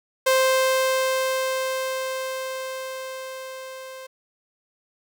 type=tone with level ramp; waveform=sawtooth; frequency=523.3 Hz; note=C5; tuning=in tune; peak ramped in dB=-12 to -33 dBFS; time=0.26-4.07 s; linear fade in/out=10 ms; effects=none